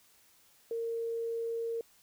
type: tone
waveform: sine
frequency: 460.3 Hz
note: A#4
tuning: 22 cents flat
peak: -32 dBFS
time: 0.71-1.81 s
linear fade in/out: 2 ms
effects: white hiss -64 dBFS RMS until 2.02 s